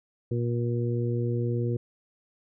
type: harmonic tone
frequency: 119.2 Hz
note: A#2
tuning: 39 cents sharp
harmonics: 1 / 2 / 3 / 4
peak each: -26 / -34 / -32 / -35 dBFS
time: 0.31-1.77 s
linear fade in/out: 5 ms
effects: none